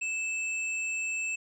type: tone pair together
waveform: sine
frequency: 2637 / 7459 Hz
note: E7 / A#8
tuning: 0 / 0 cents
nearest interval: octave + tritone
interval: 1800 cents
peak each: -30 / -38 dBFS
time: 0.01-1.36 s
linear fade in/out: 10 ms
effects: none